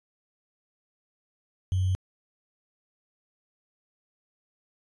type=tone with sample-and-hold; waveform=sine; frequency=93 Hz; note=F#2; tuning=9 cents sharp; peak=-22 dBFS; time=1.72-1.95 s; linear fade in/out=0 ms; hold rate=3150 Hz; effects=resampled to 22050 Hz